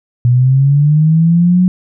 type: linear sweep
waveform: sine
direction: up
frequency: 120.1 to 184.8 Hz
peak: -6 dBFS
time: 0.25-1.68 s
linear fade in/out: 0 ms
effects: none